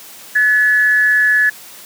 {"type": "tone with amplitude modulation", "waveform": "sine", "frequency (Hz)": 1713, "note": "A6", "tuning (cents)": -47, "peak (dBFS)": -7, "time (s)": [0.35, 1.5], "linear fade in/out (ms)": 10, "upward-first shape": "sine", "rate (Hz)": 216, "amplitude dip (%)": 50, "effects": ["white hiss -37 dBFS RMS until 1.85 s", "high-pass 150 Hz 12 dB/octave"]}